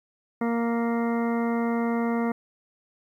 harmonic tone, 233.1 Hz, A#3, in tune, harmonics 1 / 2 / 3 / 4 / 5 / 6 / 8 / 9, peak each -24 / -30 / -34 / -36 / -38 / -40 / -42 / -43 dBFS, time 0.41-2.32 s, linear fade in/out 5 ms, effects 10-bit

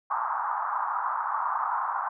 pink band-pass noise, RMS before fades -29 dBFS, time 0.1-2.09 s, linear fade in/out 10 ms, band 850 to 1300 Hz, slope 48 dB/octave, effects none

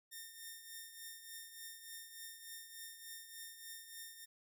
5% pulse tone with tremolo, 1822 Hz, A#6, 40 cents flat, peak -36 dBFS, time 0.11-4.26 s, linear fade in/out 20 ms, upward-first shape triangle, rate 3.4 Hz, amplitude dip 65%, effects none

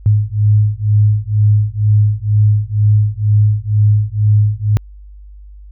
sine beating tone pair, 104.2 / 106.3 Hz, G#2 / G#2, +6 / +41 cents, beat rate 2.1 Hz, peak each -12 dBFS, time 0.06-4.77 s, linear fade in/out 0 ms, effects added 50 Hz sine -33 dBFS peak until 5.71 s

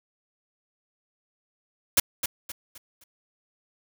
white noise with echo, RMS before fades -18 dBFS, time 1.97-2 s, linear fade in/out 5 ms, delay 260 ms, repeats 4, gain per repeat -9 dB, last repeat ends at 3.04 s, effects none

